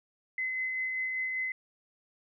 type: tone with tremolo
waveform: sine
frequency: 2041 Hz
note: C7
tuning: 44 cents flat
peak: -29 dBFS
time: 0.38-1.52 s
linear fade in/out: 2 ms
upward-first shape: sine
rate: 5.1 Hz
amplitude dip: 25%
effects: none